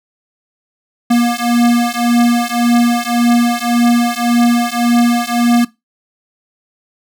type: beating tone pair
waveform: square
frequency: 237.3 / 239.1 Hz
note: A#3 / A#3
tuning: +31 / +44 cents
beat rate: 1.8 Hz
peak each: -14 dBFS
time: 1.1-5.65 s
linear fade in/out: 10 ms
effects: noise-tail reverb RT60 0.2 s tail -19 dB re dry